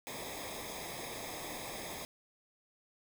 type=noise with comb filter; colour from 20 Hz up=pink; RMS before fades=-43 dBFS; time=0.07-2.05 s; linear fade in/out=0 ms; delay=0.69 ms; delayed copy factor=-0.8; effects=none